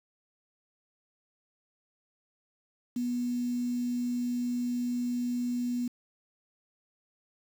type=tone with quantisation; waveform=sine; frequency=244.1 Hz; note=B3; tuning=20 cents flat; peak=-28 dBFS; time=2.96-5.88 s; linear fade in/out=5 ms; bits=8; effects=none